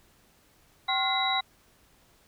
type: tone cluster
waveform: sine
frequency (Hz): 769 / 1069 / 1414 / 2050 / 3880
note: G5 / C6 / F6 / C7 / B7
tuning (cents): -33 / +37 / +21 / -36 / -31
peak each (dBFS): -29 / -32 / -37 / -32 / -28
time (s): 0.88-1.41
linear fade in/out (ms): 10
effects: pink hiss -62 dBFS RMS until 2.27 s

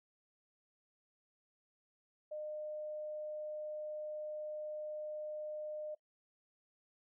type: tone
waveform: sine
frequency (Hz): 608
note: D#5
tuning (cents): -40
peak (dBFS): -40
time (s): 2.31-5.95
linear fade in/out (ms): 10
effects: noise-tail reverb RT60 0.1 s tail -21 dB re dry

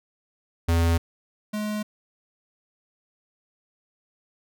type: tone pair in turn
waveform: square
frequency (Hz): 83.8 / 211.2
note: E2 / G#3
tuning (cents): +29 / +29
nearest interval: octave + major third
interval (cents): 1600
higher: second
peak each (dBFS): -19 / -27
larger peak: first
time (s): 0.68-0.98 / 1.53-1.83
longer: neither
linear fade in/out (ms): 10
effects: none

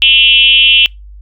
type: tone with frequency modulation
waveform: sine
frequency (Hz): 2977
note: F#7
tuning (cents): +10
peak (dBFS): -4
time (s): 0.02-0.86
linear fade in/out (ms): 0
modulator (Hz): 278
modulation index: 1.3
effects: noise-tail reverb RT60 0.2 s tail -26 dB re dry + added 50 Hz sine -30 dBFS peak until 1.21 s

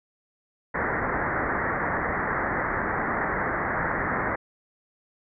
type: low-pass noise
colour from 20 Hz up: white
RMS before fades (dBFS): -27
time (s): 0.74-4.36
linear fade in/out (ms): 10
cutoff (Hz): 2000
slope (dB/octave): 96
effects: none

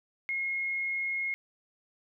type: tone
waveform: sine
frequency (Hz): 2156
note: C#7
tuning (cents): -49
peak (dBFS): -29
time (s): 0.29-1.34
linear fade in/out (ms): 0
effects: none

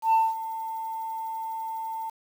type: tone with ADSR envelope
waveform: sine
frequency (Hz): 894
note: A5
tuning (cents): +27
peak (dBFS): -14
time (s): 0.02-2.1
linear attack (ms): 110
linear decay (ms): 210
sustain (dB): -16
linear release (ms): 8
effects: tanh soft clip ceiling -16 dBFS + 8-bit

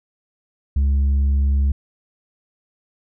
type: tone with tanh clipping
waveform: triangle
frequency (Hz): 69.3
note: C#2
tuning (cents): 0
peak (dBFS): -15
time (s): 0.76-1.72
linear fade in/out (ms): 5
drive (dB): 8
effects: none

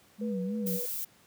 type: tone with vibrato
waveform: sine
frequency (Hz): 199.1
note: G3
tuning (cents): +27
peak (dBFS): -30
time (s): 0.18-0.8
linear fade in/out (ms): 50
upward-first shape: sine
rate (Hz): 3.2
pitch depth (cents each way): 160
type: tone with tremolo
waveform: sine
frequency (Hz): 486.9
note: B4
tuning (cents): -25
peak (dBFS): -35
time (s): 0.21-0.86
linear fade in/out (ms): 5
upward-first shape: sine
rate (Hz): 2.4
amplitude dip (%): 40
type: noise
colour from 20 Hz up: violet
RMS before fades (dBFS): -35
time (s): 0.66-1.05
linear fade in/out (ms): 10
effects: pink hiss -61 dBFS RMS until 1.26 s + high-pass 100 Hz 12 dB/octave

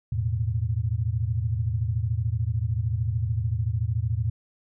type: chord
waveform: sine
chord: E suspended fourth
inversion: none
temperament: equal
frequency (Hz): 82.41 / 110 / 123.47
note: E2 / A2 / B2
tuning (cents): 0 / 0 / 0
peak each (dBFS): -29 / -25 / -30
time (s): 0.12-4.3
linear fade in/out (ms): 5
effects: none

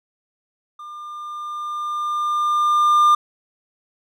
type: tone with level ramp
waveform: triangle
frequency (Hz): 1200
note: D6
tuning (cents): +37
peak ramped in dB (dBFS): -32 to -8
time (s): 0.79-3.15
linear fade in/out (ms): 5
effects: none

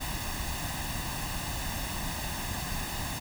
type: noise with comb filter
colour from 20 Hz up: pink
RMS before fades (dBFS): -34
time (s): 0-3.2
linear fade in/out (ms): 20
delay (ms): 1.1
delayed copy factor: +0.65
effects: none

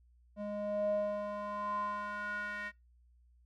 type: tone with band-pass filter sweep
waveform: square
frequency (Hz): 206.5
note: G#3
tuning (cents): -10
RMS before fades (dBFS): -37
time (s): 0.36-2.72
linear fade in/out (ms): 50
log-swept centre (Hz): 450 to 1800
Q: 5.9
effects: noise-tail reverb RT60 0.2 s tail -24 dB re dry + added 60 Hz sine -62 dBFS peak until 3.45 s

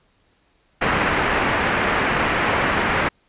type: low-pass noise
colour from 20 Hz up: white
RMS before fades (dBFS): -20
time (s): 0.81-3.09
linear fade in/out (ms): 10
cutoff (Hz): 2200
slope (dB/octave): 24
effects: pink hiss -62 dBFS RMS until 3.28 s + resampled to 8000 Hz

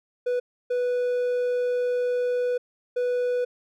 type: tone bursts at uneven times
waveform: triangle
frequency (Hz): 492.9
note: B4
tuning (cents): -3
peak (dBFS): -20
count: 3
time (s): 0.26-0.4 / 0.7-2.58 / 2.96-3.45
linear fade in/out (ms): 10
effects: none

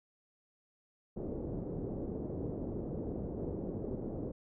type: low-pass noise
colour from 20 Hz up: white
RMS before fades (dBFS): -39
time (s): 1.16-4.32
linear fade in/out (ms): 10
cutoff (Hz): 450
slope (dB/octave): 24
effects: none

